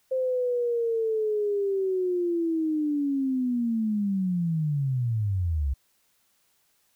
sine linear sweep, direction down, 523.3 to 64.1 Hz, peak -23 dBFS, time 0.11-5.74 s, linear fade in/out 10 ms, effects white hiss -68 dBFS RMS until 6.95 s

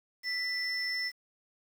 sine tone pair together, 1984 / 5310 Hz, B6 / E8, +7 / +12 cents, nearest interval octave + perfect fourth, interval 1705 cents, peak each -32 / -33 dBFS, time 0.23-1.12 s, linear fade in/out 50 ms, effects tanh soft clip ceiling -24 dBFS + 9-bit

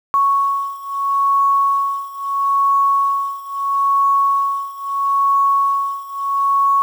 sine beating tone pair, 1108.7 / 1109.46 Hz, C#6 / C#6, 0 / +1 cents, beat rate 0.76 Hz, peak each -16 / -18 dBFS, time 0.14-6.82 s, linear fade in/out 0 ms, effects 7-bit

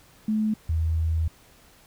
sine tone pair in turn, 215.8 / 80.83 Hz, A3 / E2, -33 / -33 cents, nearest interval octave + perfect fourth, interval 1700 cents, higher first, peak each -21 dBFS, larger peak neither, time 0.28-0.54 / 0.69-1.28 s, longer second, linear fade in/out 5 ms, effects pink hiss -55 dBFS RMS until 1.86 s

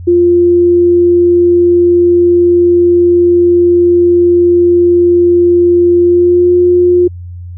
sine tone with pitch glide, 349.2 to 355.3 Hz, F4 to F4, 0 to +30 cents, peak -4 dBFS, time 0.07-7.08 s, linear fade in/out 10 ms, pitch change +30 cents, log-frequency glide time 6.01-6.54 s, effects added 88 Hz sine -23 dBFS peak until 7.57 s

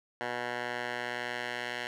10% pulse tone with band-pass filter sweep, 121.8 Hz, B2, 24 cents flat, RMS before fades -36 dBFS, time 0.21-1.87 s, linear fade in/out 0 ms, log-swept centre 1300 to 2200 Hz, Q 1.2, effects none

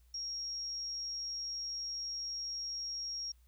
sine tone, 5588 Hz, F8, in tune, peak -37 dBFS, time 0.14-3.32 s, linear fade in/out 5 ms, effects added 60 Hz sine -61 dBFS peak until 3.47 s + white hiss -75 dBFS RMS until 3.47 s

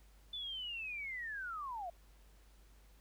sine linear sweep, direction down, 3520 to 659.3 Hz, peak -40 dBFS, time 0.33-1.9 s, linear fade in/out 5 ms, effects added 50 Hz sine -60 dBFS peak until 3 s + pink hiss -69 dBFS RMS until 3 s

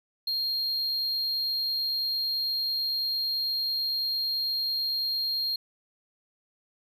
triangle tone, 4223 Hz, C8, 15 cents sharp, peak -25 dBFS, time 0.27-5.56 s, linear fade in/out 5 ms, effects none

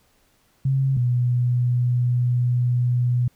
sine tone pair in turn, 134.5 / 122.86 Hz, C3 / B2, +48 / -9 cents, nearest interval major second, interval 157 cents, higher first, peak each -17 dBFS, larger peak neither, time 0.65-0.97 / 0.97-3.28 s, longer second, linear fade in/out 5 ms, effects pink hiss -62 dBFS RMS until 3.35 s

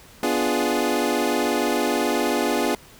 25% pulse chord, B diminished seventh, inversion none, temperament equal, 246.9 / 293.7 / 349.2 / 415.3 Hz, B3 / D4 / F4 / Ab4, 0 / 0 / 0 / 0 cents, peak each -22 dBFS, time 0.23-2.75 s, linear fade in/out 2 ms, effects pink hiss -48 dBFS RMS until 2.99 s

